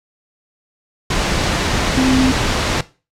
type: tone in noise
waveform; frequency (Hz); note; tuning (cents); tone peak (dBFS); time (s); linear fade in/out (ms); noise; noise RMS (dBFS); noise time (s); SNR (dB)
sine; 260; C4; -11; -12; 1.97-2.32; 5; pink; -17; 1.1-2.81; +2
effects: noise-tail reverb RT60 0.3 s tail -17 dB re dry + low-pass 6000 Hz 12 dB/octave